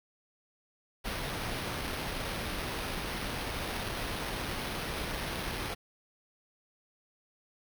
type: noise with sample-and-hold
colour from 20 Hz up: pink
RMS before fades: -36 dBFS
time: 1.04-5.75 s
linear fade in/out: 20 ms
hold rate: 7350 Hz
effects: none